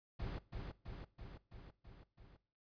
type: noise with echo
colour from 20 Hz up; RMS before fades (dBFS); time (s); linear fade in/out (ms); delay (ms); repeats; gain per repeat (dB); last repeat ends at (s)
brown; -43; 0.19-0.39; 10; 330; 6; -3; 2.37
effects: noise-tail reverb RT60 0.5 s tail -20 dB re dry + resampled to 11025 Hz